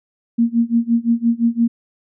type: tone with tremolo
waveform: sine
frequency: 233.1 Hz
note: A#3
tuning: in tune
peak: -10 dBFS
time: 0.38-1.68 s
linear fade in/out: 10 ms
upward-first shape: sine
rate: 5.8 Hz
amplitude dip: 95%
effects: none